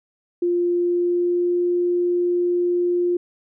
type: tone with pitch glide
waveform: sine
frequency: 349.9 to 352.3 Hz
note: F4 to F4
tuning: +3 to +15 cents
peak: -17 dBFS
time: 0.42-3.17 s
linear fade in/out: 5 ms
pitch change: +12 cents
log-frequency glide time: 0.71-1.61 s
effects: none